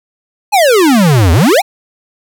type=exponential two-way sweep; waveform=square; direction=down then up; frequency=874 to 78.4 to 874 Hz; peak=-6 dBFS; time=0.52-1.62 s; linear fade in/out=20 ms; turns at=1.32 s; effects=none